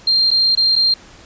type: tone with dropouts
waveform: sine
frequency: 4186 Hz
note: C8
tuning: in tune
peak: -11 dBFS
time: 0.07-0.94 s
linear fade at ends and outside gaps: 5 ms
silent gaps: 0.306-0.313 / 0.552-0.573 / 0.756-0.761 s
effects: pink hiss -43 dBFS RMS until 1.25 s + resampled to 16000 Hz